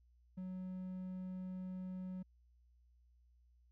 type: tone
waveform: triangle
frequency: 185 Hz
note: F#3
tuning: in tune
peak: -40 dBFS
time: 0.37-2.23 s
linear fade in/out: 10 ms
effects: added 60 Hz sine -66 dBFS peak until 3.71 s